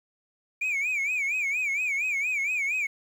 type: tone with vibrato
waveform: sine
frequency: 2346 Hz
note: D7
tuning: 2 cents flat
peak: -22 dBFS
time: 0.61-2.87 s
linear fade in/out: 10 ms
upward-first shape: sine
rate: 4.3 Hz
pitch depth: 140 cents each way
effects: tanh soft clip ceiling -24 dBFS + 9-bit